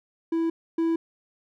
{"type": "tone pair in turn", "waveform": "triangle", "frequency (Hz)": [329.6, 329.6], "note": ["E4", "E4"], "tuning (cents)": [0, 0], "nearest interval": "unison", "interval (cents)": 0, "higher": "neither", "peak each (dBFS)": [-20, -19], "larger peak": "second", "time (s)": [[0.32, 0.5], [0.78, 0.96]], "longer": "neither", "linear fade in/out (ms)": 5, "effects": []}